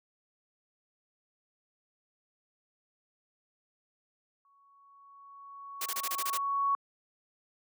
sine tone with exponential growth, 1115 Hz, C#6, 10 cents sharp, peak -24 dBFS, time 4.45-6.75 s, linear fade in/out 1 ms, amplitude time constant 500 ms
white noise bursts, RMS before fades -34 dBFS, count 8, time 5.81-6.376 s, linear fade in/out 5 ms, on 48 ms, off 26 ms
effects high-pass 400 Hz 12 dB/octave

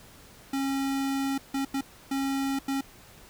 square tone bursts at uneven times, 272.5 Hz, C#4, 29 cents flat, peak -27 dBFS, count 5, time 0.53-1.38 / 1.54-1.65 / 1.74-1.81 / 2.11-2.59 / 2.68-2.81 s, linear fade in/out 5 ms, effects pink hiss -52 dBFS RMS until 3.29 s

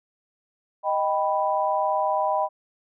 sine chord, Eb augmented, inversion none, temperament equal, 622.3 / 784 / 987.8 Hz, Eb5 / G5 / B5, 0 / 0 / 0 cents, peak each -25 dBFS, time 0.83-2.49 s, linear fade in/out 50 ms, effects none

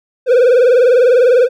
triangle tone with vibrato, 493.9 Hz, B4, in tune, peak -4 dBFS, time 0.26-1.49 s, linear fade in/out 50 ms, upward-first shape triangle, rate 20 Hz, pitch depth 130 cents each way, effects none

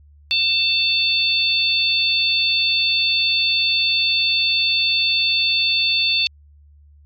harmonic tone, 890 Hz, A5, 20 cents sharp, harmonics 3 / 4 / 5, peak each -20 / -20 / -20 dBFS, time 0.31-6.27 s, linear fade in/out 0 ms, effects added 73 Hz sine -46 dBFS peak until 7.05 s + AAC 64 kbps

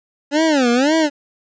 25% pulse tone with vibrato, 277.2 Hz, C#4, in tune, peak -9 dBFS, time 0.31-1.1 s, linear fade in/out 50 ms, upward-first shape sine, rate 1.9 Hz, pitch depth 270 cents each way, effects resampled to 16000 Hz + 8-bit

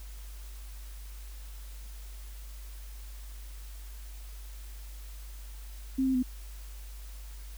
sine tone with pitch steps, 264.4 / 262.6 / 252.5 Hz, C4 / C4 / B3, +18 / +6 / +39 cents, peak -24 dBFS, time 5.98-6.229 s, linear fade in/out 10 ms, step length 83 ms, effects added 50 Hz sine -41 dBFS peak until 7.57 s + white hiss -54 dBFS RMS until 7.57 s

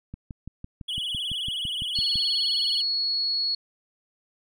click train, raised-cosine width 5 ms, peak -24 dBFS, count 13, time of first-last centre 0.14-2.157 s, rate 5.95 Hz
triangle tone with vibrato, 3136 Hz, G7, in tune, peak -26 dBFS, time 0.88-2.82 s, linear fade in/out 10 ms, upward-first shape sine, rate 19 Hz, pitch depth 140 cents each way
sine tone, 4355 Hz, C#8, 31 cents flat, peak -23 dBFS, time 1.95-3.55 s, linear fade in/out 5 ms
effects none

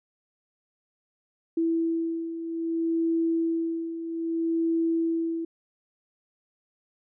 sine beating tone pair, 329.5 / 330.12 Hz, E4 / E4, -1 / +3 cents, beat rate 0.62 Hz, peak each -31 / -25 dBFS, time 1.57-5.45 s, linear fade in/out 5 ms, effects none

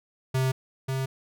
square tone pair in turn, 131.1 / 132.78 Hz, C3 / C3, +4 / +26 cents, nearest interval unison, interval 22 cents, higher second, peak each -23 / -27 dBFS, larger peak first, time 0.34-0.52 / 0.88-1.06 s, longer neither, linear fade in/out 10 ms, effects none

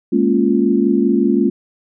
sine chord, Bb minor seventh, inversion third, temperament equal, 207.7 / 233.1 / 277.2 / 349.2 Hz, Ab3 / Bb3 / Db4 / F4, 0 / 0 / 0 / 0 cents, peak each -17 dBFS, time 0.12-1.5 s, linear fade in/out 10 ms, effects none

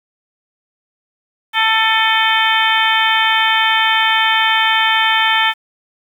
harmonic tone with a mistuned harmonic, 443.6 Hz, A4, 14 cents sharp, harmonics 2 / 3 / 4 / 5 / 6 / 7 / 8, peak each -17 / -20 / -17 / -20 / -23 / -18 / -22 dBFS, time 1.53-5.54 s, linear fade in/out 50 ms, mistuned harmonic 6, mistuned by -88 cents, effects 7-bit

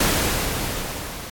pink noise with level ramp, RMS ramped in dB -18 to -35 dBFS, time 0-1.3 s, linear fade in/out 5 ms, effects AAC 64 kbps

